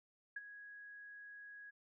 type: tone with ADSR envelope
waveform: sine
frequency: 1661.2 Hz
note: G#6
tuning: in tune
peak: -39 dBFS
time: 0.36-1.71 s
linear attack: 6 ms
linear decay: 30 ms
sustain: -12 dB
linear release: 17 ms
effects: none